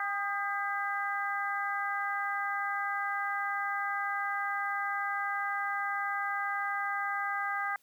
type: harmonic tone with a mistuned harmonic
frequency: 400.1 Hz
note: G4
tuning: 35 cents sharp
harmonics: 2 / 3 / 4 / 5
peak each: -36 / -35 / -35 / -38 dBFS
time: 0-7.76 s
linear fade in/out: 2 ms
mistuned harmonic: 3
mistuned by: +45 cents
effects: white hiss -68 dBFS RMS until 7.82 s + high-pass 60 Hz 12 dB/octave